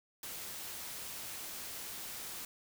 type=noise; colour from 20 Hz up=white; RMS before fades=-44 dBFS; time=0.23-2.45 s; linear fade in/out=2 ms; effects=none